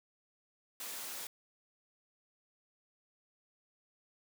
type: high-pass noise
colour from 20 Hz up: white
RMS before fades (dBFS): -43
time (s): 0.8-1.27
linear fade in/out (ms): 2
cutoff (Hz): 270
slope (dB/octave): 12
effects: none